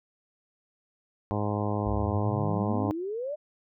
harmonic tone, 103.83 Hz, G#2, in tune, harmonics 1 / 2 / 3 / 4 / 5 / 6 / 7 / 8 / 9 / 10, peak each -30 / -33 / -35 / -36 / -37 / -38 / -38 / -39 / -40 / -40 dBFS, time 1.31-2.91 s, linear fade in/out 0 ms
sine exponential sweep, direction up, 58.27 to 618 Hz, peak -30 dBFS, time 1.85-3.36 s, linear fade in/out 20 ms
effects none

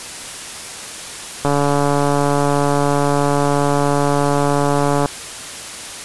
click train, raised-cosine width 1 ms, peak -3 dBFS, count 517, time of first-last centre 1.45-5.058 s, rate 143 Hz, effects white hiss -30 dBFS RMS until 6.04 s + resampled to 24000 Hz

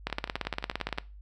two click trains, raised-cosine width 0.3 ms, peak -23 / -13 dBFS, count 11 / 17, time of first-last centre 0.1-0.977 / 0.07-0.984 s, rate 11.4 / 17.5 Hz, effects noise-tail reverb RT60 0.3 s tail -20 dB re dry + added 50 Hz sine -45 dBFS peak until 1.21 s

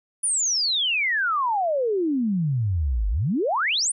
sine exponential two-way sweep, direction down then up, 9956 to 47.07 to 9956 Hz, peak -20 dBFS, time 0.23-3.92 s, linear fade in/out 10 ms, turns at 3.09 s, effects none

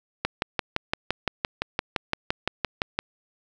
click train, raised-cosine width 0.3 ms, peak -7 dBFS, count 17, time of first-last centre 0.25-2.99 s, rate 5.84 Hz, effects none

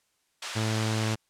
white band-pass noise, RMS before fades -37 dBFS, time 0.42-1.15 s, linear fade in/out 5 ms, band 730 to 5400 Hz, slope 12 dB/octave
sawtooth tone, 110 Hz, A2, in tune, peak -22 dBFS, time 0.55-1.16 s, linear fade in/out 20 ms
effects white hiss -72 dBFS RMS until 1.29 s + low-pass 10000 Hz 12 dB/octave

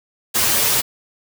white noise with comb filter, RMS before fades -17 dBFS, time 0.34-0.82 s, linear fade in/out 20 ms, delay 8.7 ms, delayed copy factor +0.7, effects none

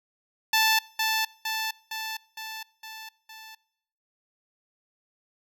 10% pulse tone with echo, 880 Hz, A5, in tune, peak -11 dBFS, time 0.53-0.79 s, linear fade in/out 5 ms, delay 460 ms, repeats 6, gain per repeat -4 dB, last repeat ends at 3.55 s, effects noise-tail reverb RT60 0.8 s tail -25 dB re dry

